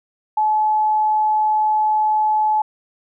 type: tone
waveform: sine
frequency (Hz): 858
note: A5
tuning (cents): -44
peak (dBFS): -14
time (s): 0.37-2.62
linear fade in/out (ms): 5
effects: none

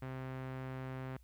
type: tone with low-pass filter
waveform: sawtooth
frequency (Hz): 130.7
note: C3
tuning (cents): -1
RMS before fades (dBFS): -43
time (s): 0.02-1.17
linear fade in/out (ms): 5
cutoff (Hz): 2000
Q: 1.1
effects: added 60 Hz sine -58 dBFS peak until 1.23 s + white hiss -75 dBFS RMS until 1.23 s

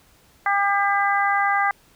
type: harmonic tone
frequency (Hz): 400.6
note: G4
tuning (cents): +38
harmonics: 2 / 3 / 4 / 5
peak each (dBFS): -21 / -23 / -24 / -25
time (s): 0.46-1.71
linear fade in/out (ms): 2
effects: pink hiss -56 dBFS RMS until 1.95 s

